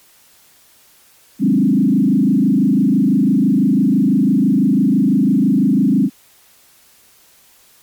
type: tone with frequency modulation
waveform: sine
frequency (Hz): 233.1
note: A#3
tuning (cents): 0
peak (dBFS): -10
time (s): 1.39-6.1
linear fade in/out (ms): 50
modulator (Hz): 26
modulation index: 2.2
effects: white hiss -50 dBFS RMS until 7.82 s + MP3 96 kbps